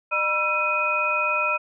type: tone cluster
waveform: sine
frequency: 604 / 969 / 1342 / 2496 Hz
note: D5 / B5 / E6 / D#7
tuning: +48 / -33 / +31 / +5 cents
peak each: -29 / -30 / -25 / -23 dBFS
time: 0.11-1.58 s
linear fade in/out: 20 ms
effects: none